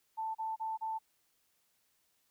sine tone bursts, 885 Hz, A5, 10 cents sharp, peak -34 dBFS, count 4, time 0.17-0.989 s, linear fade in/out 20 ms, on 180 ms, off 33 ms, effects white hiss -75 dBFS RMS until 2.3 s

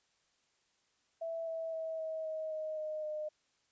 sine tone with pitch steps, 659.3 / 652.1 / 645 / 637.9 / 631 / 624.1 / 617.3 / 610.5 Hz, E5 / E5 / E5 / D#5 / D#5 / D#5 / D#5 / D#5, 0 / -19 / -38 / +43 / +24 / +5 / -14 / -33 cents, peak -36 dBFS, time 1.21-3.29 s, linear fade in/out 10 ms, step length 260 ms, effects white hiss -75 dBFS RMS until 3.71 s + resampled to 16000 Hz

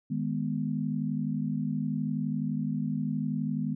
sine chord, G# minor, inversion second, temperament equal, 155.56 / 207.7 / 246.9 Hz, D#3 / G#3 / B3, 0 / 0 / 0 cents, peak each -32 dBFS, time 0.1-3.75 s, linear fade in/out 10 ms, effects none

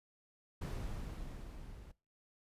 brown noise with level ramp, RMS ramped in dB -38 to -53 dBFS, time 0.61-1.92 s, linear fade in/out 10 ms, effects noise-tail reverb RT60 0.3 s tail -22 dB re dry + resampled to 32000 Hz

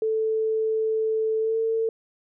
sine tone with pitch glide, 440 to 449 Hz, A4 to A4, 0 to +35 cents, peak -21 dBFS, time 0.02-1.89 s, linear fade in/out 2 ms, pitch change +35 cents, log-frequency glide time 1.4-1.56 s, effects none

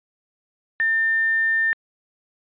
sine tone with quantisation, 1800 Hz, A6, 39 cents sharp, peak -17 dBFS, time 0.8-1.73 s, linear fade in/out 0 ms, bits 7, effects resampled to 8000 Hz

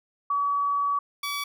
sine / 15% pulse tone pair in turn, 1138 / 1143.5 Hz, C#6 / D6, +45 / -47 cents, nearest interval unison, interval 8 cents, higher second, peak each -22 dBFS, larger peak neither, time 0.3-0.99 / 1.23-1.44 s, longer first, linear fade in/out 5 ms, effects none

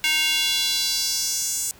square tone with high-pass filter sweep, 310 Hz, D#4, 6 cents flat, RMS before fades -23 dBFS, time 0.04-1.71 s, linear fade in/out 0 ms, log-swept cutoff 2400 to 7600 Hz, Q 2.6, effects pink hiss -50 dBFS RMS until 1.79 s

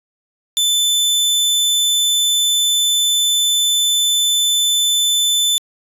sawtooth tone, 3520 Hz, A7, in tune, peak -10 dBFS, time 0.57-5.58 s, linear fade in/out 0 ms, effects resampled to 32000 Hz

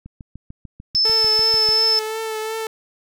click train, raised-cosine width 5 ms, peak -24 dBFS, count 12, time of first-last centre 0.06-1.69 s, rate 6.75 Hz
sine tone, 5260 Hz, E8, 5 cents flat, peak -14 dBFS, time 0.95-1.99 s, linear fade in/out 0 ms
sawtooth tone with vibrato, 440 Hz, A4, in tune, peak -20 dBFS, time 1.05-2.67 s, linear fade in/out 2 ms, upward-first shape triangle, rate 2.8 Hz, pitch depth 29 cents each way
effects none

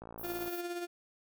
click train, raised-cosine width 1 ms, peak -32 dBFS, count 27, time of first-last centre 0.02-0.478 s, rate 56.8 Hz
white high-pass noise, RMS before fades -45 dBFS, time 0.18-0.61 s, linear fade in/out 5 ms, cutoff 11000 Hz, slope 96 dB/octave
35% pulse tone with tremolo, 349.2 Hz, F4, in tune, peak -33 dBFS, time 0.23-0.87 s, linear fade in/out 20 ms, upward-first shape sine, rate 17 Hz, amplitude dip 45%
effects none

